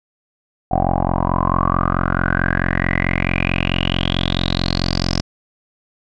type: tone with low-pass filter sweep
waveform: 10% pulse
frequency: 44.56 Hz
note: F1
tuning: 36 cents sharp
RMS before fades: -18 dBFS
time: 0.71-5.21 s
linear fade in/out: 10 ms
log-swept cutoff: 750 to 5300 Hz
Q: 9.5
effects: none